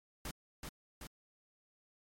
pink noise with echo, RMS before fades -42 dBFS, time 0.25-0.31 s, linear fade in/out 2 ms, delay 380 ms, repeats 2, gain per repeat -3 dB, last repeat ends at 1.07 s, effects MP3 64 kbps

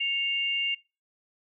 sine tone pair together, 2195 / 2795 Hz, C#7 / F7, -18 / +1 cents, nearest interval major third, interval 419 cents, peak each -32 / -26 dBFS, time 0-0.75 s, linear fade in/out 10 ms, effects noise-tail reverb RT60 0.3 s tail -23 dB re dry

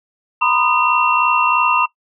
sine tone cluster, 953 / 1016 / 1232 / 2720 Hz, A#5 / B5 / D#6 / F7, +38 / +49 / -17 / -46 cents, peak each -18 dBFS, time 0.41-1.86 s, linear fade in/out 10 ms, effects noise-tail reverb RT60 0.1 s tail -17 dB re dry

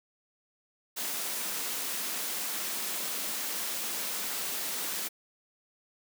white high-pass noise, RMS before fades -34 dBFS, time 0.96-5.09 s, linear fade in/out 20 ms, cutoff 170 Hz, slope 96 dB/octave, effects none

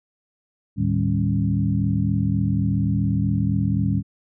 sine tone cluster, 76.2 / 109.4 / 152.9 / 197.1 / 273.8 Hz, D#2 / A2 / D#3 / G3 / C#4, -36 / -9 / -30 / +10 / -21 cents, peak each -30 / -22 / -25 / -23 / -28 dBFS, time 0.76-4.03 s, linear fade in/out 50 ms, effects none

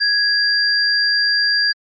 sine tone pair together, 1661.2 / 4752 Hz, G#6 / D8, 0 / +20 cents, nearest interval octave + tritone, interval 1820 cents, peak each -17 / -16 dBFS, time 0-1.73 s, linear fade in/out 20 ms, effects Opus 48 kbps

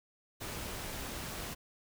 pink noise, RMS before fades -41 dBFS, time 0.4-1.55 s, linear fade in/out 20 ms, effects none

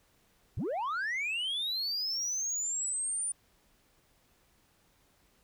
sine linear sweep, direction up, 66.8 to 9397 Hz, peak -28 dBFS, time 0.57-3.32 s, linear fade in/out 5 ms, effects tanh soft clip ceiling -30 dBFS + pink hiss -68 dBFS RMS until 5.43 s

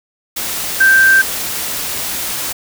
sine tone in noise, 1568 Hz, G6, in tune, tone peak -6 dBFS, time 0.8-1.22 s, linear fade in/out 10 ms, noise white, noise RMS -21 dBFS, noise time 0.36-2.53 s, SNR +12 dB, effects none

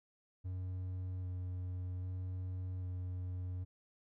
triangle tone with vibrato, 91.5 Hz, F#2, 19 cents flat, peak -36 dBFS, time 0.44-3.65 s, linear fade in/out 20 ms, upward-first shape square, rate 0.63 Hz, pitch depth 11 cents each way, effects none

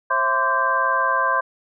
sine tone cluster, 536 / 661 / 1033 / 1154 / 1572 Hz, C5 / E5 / C6 / D6 / G6, +42 / +5 / -22 / -31 / +4 cents, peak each -28 / -28 / -20 / -25 / -22 dBFS, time 0.1-1.41 s, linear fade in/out 10 ms, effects none

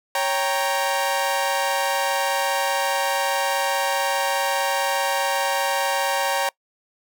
sawtooth chord, G diminished, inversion second, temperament equal, 554.4 / 784 / 932.3 Hz, Db5 / G5 / Bb5, 0 / 0 / 0 cents, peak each -21 dBFS, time 0.15-6.49 s, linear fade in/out 2 ms, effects noise-tail reverb RT60 0.1 s tail -24 dB re dry

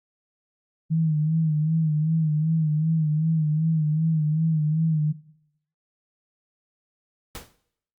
sine tone with vibrato, 156.8 Hz, D#3, 14 cents sharp, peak -19 dBFS, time 0.9-5.13 s, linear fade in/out 20 ms, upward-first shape sine, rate 2.6 Hz, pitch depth 64 cents each way
pink noise with exponential decay, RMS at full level -33 dBFS, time 7.35-7.56 s, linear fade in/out 1 ms, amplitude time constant 44 ms
effects noise-tail reverb RT60 0.7 s tail -17 dB re dry + Opus 48 kbps

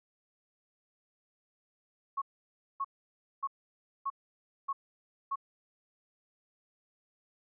sine tone bursts, 1100 Hz, C#6, 14 cents flat, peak -30 dBFS, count 6, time 2.17-5.358 s, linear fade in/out 10 ms, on 48 ms, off 580 ms, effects none

